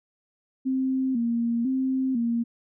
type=tone with vibrato; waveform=sine; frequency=247.7 Hz; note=B3; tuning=5 cents sharp; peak=-22 dBFS; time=0.65-2.44 s; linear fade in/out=20 ms; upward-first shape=square; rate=1 Hz; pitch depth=100 cents each way; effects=none